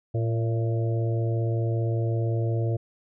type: harmonic tone with a mistuned harmonic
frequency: 114.7 Hz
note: A#2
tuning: 28 cents flat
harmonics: 1 / 3 / 4 / 5 / 6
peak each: -23 / -33 / -35 / -37 / -39 dBFS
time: 0.14-2.77 s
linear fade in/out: 10 ms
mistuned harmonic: 6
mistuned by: -39 cents
effects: none